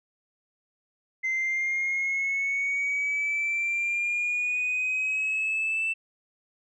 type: exponential sweep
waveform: sine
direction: up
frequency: 2068 to 2662 Hz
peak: -23 dBFS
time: 1.23-5.94 s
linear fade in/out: 20 ms
effects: tanh soft clip ceiling -22 dBFS